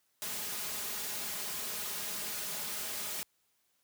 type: noise with comb filter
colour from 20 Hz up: white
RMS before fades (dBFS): -38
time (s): 0.22-3.23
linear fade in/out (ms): 0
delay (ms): 4.8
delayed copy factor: +0.6
effects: white hiss -75 dBFS RMS until 3.83 s + high-pass 60 Hz 12 dB/octave